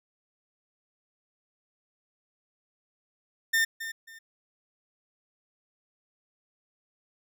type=tone with echo; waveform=40% pulse; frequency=1807 Hz; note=A6; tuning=46 cents sharp; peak=-21 dBFS; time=3.53-3.65 s; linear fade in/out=10 ms; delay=270 ms; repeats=2; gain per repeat=-12 dB; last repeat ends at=4.19 s; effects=none